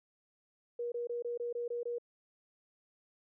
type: tone bursts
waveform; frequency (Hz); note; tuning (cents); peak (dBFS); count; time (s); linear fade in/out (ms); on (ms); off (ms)
sine; 477.5; A#4; +42; -34; 8; 0.79-1.984; 5; 130; 22
effects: none